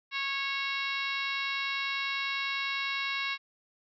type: harmonic tone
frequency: 550 Hz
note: C#5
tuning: 14 cents flat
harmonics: 2 / 3 / 4 / 5 / 6 / 7 / 8 / 9 / 10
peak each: -38 / -39 / -34 / -37 / -44 / -38 / -46 / -48 / -49 dBFS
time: 0.11-3.38 s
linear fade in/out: 50 ms
effects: none